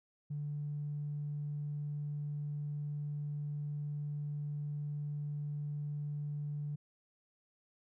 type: tone with tanh clipping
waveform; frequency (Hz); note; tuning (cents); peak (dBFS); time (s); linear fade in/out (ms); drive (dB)
triangle; 146.83; D3; 0; -36; 0.3-6.76; 10; 4
effects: none